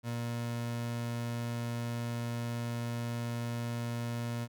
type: tone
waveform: 30% pulse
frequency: 118.2 Hz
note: A#2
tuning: 24 cents sharp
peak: -31 dBFS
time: 0.03-4.48 s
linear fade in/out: 50 ms
effects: none